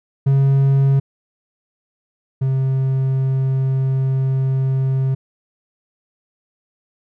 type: tone pair in turn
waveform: triangle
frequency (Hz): 136.8 / 132.98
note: C#3 / C3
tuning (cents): -23 / +28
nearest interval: unison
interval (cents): 49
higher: first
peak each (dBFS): -9 / -13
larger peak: first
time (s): 0.26-1 / 2.41-5.15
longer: second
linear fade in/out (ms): 10
effects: none